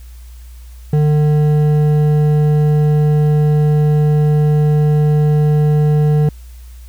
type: tone with hard clipping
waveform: sine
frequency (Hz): 150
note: D3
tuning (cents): +37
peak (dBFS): -11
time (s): 0.93-6.29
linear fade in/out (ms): 2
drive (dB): 8
effects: added 60 Hz sine -32 dBFS peak until 6.88 s + white hiss -49 dBFS RMS until 6.88 s